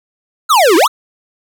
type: exponential two-way sweep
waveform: square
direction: down then up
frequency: 1408 to 308.3 to 1408 Hz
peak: -7 dBFS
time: 0.49-0.88 s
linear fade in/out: 20 ms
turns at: 0.76 s
effects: none